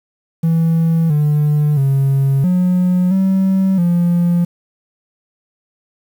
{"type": "tone with pitch steps", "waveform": "triangle", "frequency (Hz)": [164.4, 149, 136.7, 181, 191.1, 173.4], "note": ["E3", "D3", "C#3", "F#3", "G3", "F3"], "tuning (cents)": [-4, 25, -24, -38, -44, -12], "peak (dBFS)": -8, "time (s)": [0.43, 4.45], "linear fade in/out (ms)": 10, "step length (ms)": 670, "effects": ["tanh soft clip ceiling -5 dBFS", "7-bit"]}